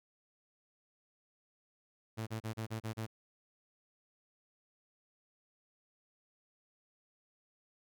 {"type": "tone bursts", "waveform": "sawtooth", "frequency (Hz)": 111, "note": "A2", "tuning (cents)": 16, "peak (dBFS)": -33, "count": 7, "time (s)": [2.17, 3.068], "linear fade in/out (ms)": 20, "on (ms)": 100, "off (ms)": 33, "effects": []}